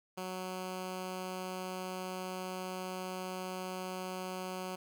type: tone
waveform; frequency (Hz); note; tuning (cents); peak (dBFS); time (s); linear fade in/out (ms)
10% pulse; 185; F#3; 0; -30; 0.17-4.76; 10
effects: none